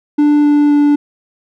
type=tone with pitch steps; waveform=triangle; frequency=294.7 / 293 / 291.3 Hz; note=D4 / D4 / D4; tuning=+6 / -4 / -14 cents; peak=-5 dBFS; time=0.18-0.96 s; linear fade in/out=10 ms; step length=260 ms; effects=none